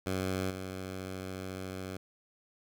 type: tone with level steps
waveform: 10% pulse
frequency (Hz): 94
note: F#2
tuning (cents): +28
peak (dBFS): -23 / -30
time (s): 0.06-1.97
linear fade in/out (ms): 5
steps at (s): 0.5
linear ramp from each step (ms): 10
effects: none

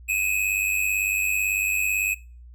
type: tone pair together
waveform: square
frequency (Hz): 2489 / 2587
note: D#7 / E7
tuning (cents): 0 / -33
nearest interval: minor second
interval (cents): 67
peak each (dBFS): -25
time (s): 0.08-2.15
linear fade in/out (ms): 20
effects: noise-tail reverb RT60 0.4 s tail -23 dB re dry + added 60 Hz sine -42 dBFS peak until 2.54 s

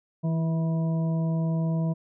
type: harmonic tone with a mistuned harmonic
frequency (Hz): 162.7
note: E3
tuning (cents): -22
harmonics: 1 / 2 / 3 / 4 / 6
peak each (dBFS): -23 / -38 / -42 / -37 / -44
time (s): 0.23-1.94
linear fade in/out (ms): 20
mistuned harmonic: 2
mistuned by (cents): +23
effects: none

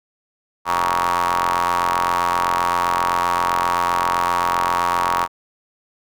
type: ring-modulated tone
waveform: sawtooth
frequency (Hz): 87.7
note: F2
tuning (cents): +8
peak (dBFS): -10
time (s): 0.65-5.28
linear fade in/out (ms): 50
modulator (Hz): 1030
effects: none

